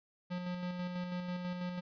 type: tone with tremolo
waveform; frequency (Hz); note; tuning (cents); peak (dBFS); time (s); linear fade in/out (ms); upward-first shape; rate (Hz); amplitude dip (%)
square; 179; F3; +43; -36; 0.3-1.81; 20; square; 6.1; 35
effects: resampled to 11025 Hz